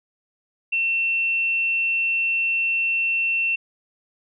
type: tone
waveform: sine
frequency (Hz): 2700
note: E7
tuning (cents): +41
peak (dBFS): -19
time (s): 0.72-3.56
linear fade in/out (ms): 10
effects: none